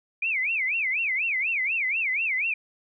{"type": "tone with vibrato", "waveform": "sine", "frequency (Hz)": 2348, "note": "D7", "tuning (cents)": -1, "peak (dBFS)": -23, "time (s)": [0.22, 2.54], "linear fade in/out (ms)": 5, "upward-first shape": "sine", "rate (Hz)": 4.1, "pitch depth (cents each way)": 270, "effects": []}